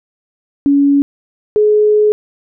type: tone pair in turn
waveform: sine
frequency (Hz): 282.1 / 422.7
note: C#4 / G#4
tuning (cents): +30 / +31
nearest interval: perfect fifth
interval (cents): 701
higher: second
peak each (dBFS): -7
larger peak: neither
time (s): 0.66-1.02 / 1.56-2.12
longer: second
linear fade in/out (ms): 0
effects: none